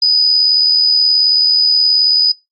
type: tone with amplitude modulation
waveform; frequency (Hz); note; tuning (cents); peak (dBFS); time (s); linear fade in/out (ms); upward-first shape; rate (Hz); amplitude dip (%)
sine; 4978; D#8; 0; -6; 0.02-2.32; 5; sine; 78.7; 35
effects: noise-tail reverb RT60 0.2 s tail -22 dB re dry + Opus 48 kbps